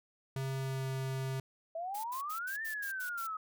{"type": "tone with pitch glide", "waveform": "square", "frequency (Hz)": [133.9, 132.82], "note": ["C3", "C3"], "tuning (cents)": [40, 26], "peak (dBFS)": -35, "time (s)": [0.36, 1.4], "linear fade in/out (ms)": 2, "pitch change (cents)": -14, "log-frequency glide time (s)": [0.57, 0.87]}
{"type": "exponential two-way sweep", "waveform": "sine", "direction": "up then down", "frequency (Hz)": [643, 1817, 1261], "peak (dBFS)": -36, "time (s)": [1.75, 3.37], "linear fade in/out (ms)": 5, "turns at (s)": 2.63}
{"type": "noise bursts", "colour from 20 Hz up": "blue", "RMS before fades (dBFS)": -46, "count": 8, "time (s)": [1.94, 3.272], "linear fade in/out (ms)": 10, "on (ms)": 100, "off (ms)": 76}
{"effects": []}